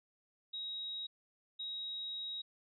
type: tone bursts at uneven times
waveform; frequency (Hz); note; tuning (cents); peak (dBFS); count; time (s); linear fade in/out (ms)
sine; 3805; A#7; +35; -39; 2; 0.53-1.07 / 1.59-2.42; 10
effects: none